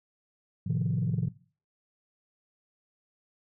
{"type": "chord", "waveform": "sine", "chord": "F dominant seventh", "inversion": "first", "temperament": "equal", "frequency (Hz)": [110, 130.81, 155.56, 174.61], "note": ["A2", "C3", "Eb3", "F3"], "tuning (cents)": [0, 0, 0, 0], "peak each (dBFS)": -30, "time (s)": [0.66, 1.29], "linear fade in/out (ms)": 10, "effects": ["noise-tail reverb RT60 0.4 s tail -19 dB re dry", "tanh soft clip ceiling -20 dBFS"]}